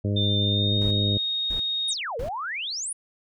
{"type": "harmonic tone", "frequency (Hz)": 101.9, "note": "G#2", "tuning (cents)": -32, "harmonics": [1, 2, 3, 4, 5, 6], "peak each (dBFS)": [-23, -29, -33, -35, -37, -39], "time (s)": [0.04, 1.18], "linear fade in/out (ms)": 10}
{"type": "tone with pitch glide", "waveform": "sine", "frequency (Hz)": [3597, 3726], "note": ["A7", "A#7"], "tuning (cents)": [37, -2], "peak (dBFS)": -24, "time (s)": [0.16, 1.94], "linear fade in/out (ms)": 10, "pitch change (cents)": 61, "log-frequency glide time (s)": [0.38, 0.83]}
{"type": "noise bursts", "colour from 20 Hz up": "brown", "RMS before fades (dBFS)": -34, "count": 3, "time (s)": [0.81, 2.29], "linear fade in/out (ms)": 5, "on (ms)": 100, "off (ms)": 590}
{"type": "exponential two-way sweep", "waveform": "sine", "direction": "down then up", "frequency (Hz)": [10540, 443.5, 10540], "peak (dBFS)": -28, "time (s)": [1.88, 2.93], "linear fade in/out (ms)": 5, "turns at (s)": 2.18}
{"effects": []}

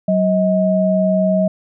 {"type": "tone pair together", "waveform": "sine", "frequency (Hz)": [188.2, 633], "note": ["F#3", "D#5"], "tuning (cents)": [30, 30], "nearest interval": "octave + major sixth", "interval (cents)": 2100, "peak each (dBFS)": -15, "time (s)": [0.08, 1.48], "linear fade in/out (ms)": 5, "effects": []}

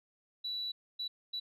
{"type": "tone bursts at uneven times", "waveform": "sine", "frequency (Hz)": 3942, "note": "B7", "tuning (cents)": -4, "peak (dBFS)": -34, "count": 3, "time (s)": [[0.44, 0.72], [0.99, 1.08], [1.33, 1.4]], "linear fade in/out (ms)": 10, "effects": ["tanh soft clip ceiling -30 dBFS"]}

